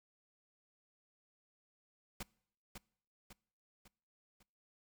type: noise with echo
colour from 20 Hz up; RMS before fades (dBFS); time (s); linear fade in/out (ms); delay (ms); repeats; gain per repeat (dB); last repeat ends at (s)
pink; -43; 2.2-2.23; 5; 550; 4; -6; 4.43
effects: noise-tail reverb RT60 0.7 s tail -25 dB re dry